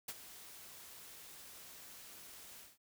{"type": "noise with ADSR envelope", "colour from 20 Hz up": "white", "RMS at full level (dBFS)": -41, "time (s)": [0.08, 2.78], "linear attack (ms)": 7, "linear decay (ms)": 43, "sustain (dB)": -13, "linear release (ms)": 190, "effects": []}